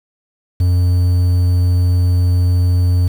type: tone with quantisation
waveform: triangle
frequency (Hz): 89.3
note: F2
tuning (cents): +39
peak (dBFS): -8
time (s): 0.6-3.08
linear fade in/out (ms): 5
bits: 6
effects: none